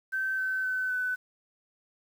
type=tone with pitch steps; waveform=sine; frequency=1545 / 1530.8 / 1516.7 / 1502.8 Hz; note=G6 / G6 / F#6 / F#6; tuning=-26 / -42 / +42 / +26 cents; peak=-27 dBFS; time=0.12-1.16 s; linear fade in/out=20 ms; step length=260 ms; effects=9-bit